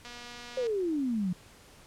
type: click train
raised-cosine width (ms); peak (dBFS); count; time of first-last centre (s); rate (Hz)
0.2; -28; 150; 0.05-0.668; 241
type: exponential sweep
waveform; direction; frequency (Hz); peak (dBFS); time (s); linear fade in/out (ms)
sine; down; 530 to 172.9; -27; 0.57-1.33; 5
effects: pink hiss -55 dBFS RMS until 1.86 s + low-pass 11000 Hz 12 dB/octave